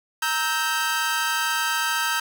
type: chord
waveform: sawtooth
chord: E diminished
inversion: second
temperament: equal with one note detuned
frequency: 932.3 / 1302.6 / 1568 Hz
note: Bb5 / E6 / G6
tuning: 0 / -21 / 0 cents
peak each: -24 / -24 / -21 dBFS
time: 0.22-2.2 s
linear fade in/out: 5 ms
effects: 7-bit